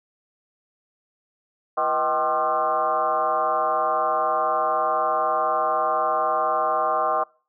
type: tone with frequency modulation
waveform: sine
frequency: 917 Hz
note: A#5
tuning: 29 cents flat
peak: -19 dBFS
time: 1.77-7.24 s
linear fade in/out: 10 ms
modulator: 144 Hz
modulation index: 2.5
effects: noise-tail reverb RT60 0.4 s tail -26 dB re dry